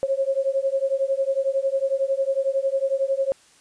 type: beating tone pair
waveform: sine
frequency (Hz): 536 / 547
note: C5 / C#5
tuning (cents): +42 / -23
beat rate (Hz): 11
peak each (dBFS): -23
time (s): 0.03-3.32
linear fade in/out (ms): 0
effects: white hiss -55 dBFS RMS until 3.6 s + resampled to 22050 Hz